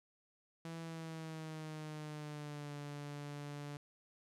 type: tone with pitch glide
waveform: sawtooth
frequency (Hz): 164.81 to 145.14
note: E3 to D3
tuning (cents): 0 to -20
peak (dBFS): -40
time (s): 0.65-3.77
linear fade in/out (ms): 2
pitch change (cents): -220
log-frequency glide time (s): 0.81-2.75
effects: low-pass 10000 Hz 12 dB/octave